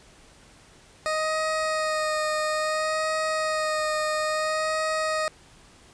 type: tone with vibrato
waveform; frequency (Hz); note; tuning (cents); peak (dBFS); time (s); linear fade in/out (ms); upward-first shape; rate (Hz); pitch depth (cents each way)
20% pulse; 622.3; D#5; 0; -19; 1.06-5.28; 0; sine; 0.59; 19
effects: pink hiss -53 dBFS RMS until 5.93 s + resampled to 22050 Hz